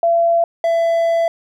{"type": "tone pair in turn", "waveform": ["sine", "triangle"], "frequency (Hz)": [677, 668.5], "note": ["E5", "E5"], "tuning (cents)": [46, 24], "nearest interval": "unison", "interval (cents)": 22, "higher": "first", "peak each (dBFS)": -11, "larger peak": "neither", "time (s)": [[0.03, 0.44], [0.64, 1.28]], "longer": "second", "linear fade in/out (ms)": 2, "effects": []}